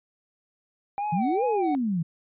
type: tone with vibrato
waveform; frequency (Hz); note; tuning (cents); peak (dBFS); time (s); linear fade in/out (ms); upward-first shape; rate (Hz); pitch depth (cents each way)
triangle; 791; G5; +15; -24; 0.98-1.75; 0; sine; 2.4; 110
type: exponential two-way sweep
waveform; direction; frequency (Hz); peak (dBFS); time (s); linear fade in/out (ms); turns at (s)
sine; up then down; 156.3 to 523.3 to 156.3; -23; 1.12-2.03; 10; 1.44
effects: resampled to 8000 Hz